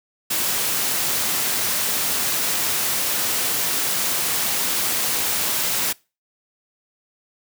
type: noise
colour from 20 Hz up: white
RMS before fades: -22 dBFS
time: 0.3-5.93 s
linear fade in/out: 10 ms
effects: noise-tail reverb RT60 0.3 s tail -24 dB re dry + high-pass 100 Hz 12 dB/octave